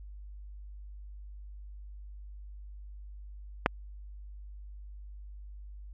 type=clicks; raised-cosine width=0.5 ms; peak=-7 / -28 dBFS; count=2; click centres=3.661 / 3.665 s; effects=added 50 Hz sine -43 dBFS peak until 5.93 s + AAC 32 kbps